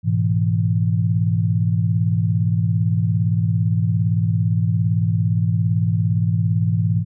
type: chord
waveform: sine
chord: E major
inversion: first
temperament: equal with one note detuned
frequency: 105.89 / 123.47 / 164.81 Hz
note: G#2 / B2 / E3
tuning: +34 / 0 / 0 cents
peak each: -18 / -23 / -20 dBFS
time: 0.03-7.05 s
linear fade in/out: 50 ms
effects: none